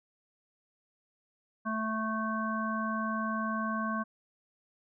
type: harmonic tone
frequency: 220 Hz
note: A3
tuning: in tune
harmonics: 1 / 3 / 5 / 7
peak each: -33 / -40 / -34 / -38 dBFS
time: 1.65-4.04 s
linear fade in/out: 20 ms
effects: none